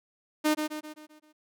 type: tone with echo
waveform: sawtooth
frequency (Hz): 305.5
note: D#4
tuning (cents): -32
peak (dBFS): -18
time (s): 0.44-0.55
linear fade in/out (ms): 20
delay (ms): 130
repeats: 6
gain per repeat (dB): -6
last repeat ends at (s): 1.33
effects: none